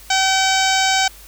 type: harmonic tone with a mistuned harmonic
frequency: 766 Hz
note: G5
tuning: 40 cents flat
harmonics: 1 / 2 / 3 / 4 / 5 / 6 / 7 / 8 / 9 / 10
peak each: -18 / -21 / -23 / -24 / -25 / -26 / -26 / -27 / -28 / -28 dBFS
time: 0.1-1.08 s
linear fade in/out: 5 ms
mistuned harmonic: 5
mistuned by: -18 cents
effects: added 50 Hz sine -43 dBFS peak until 1.27 s + white hiss -43 dBFS RMS until 1.27 s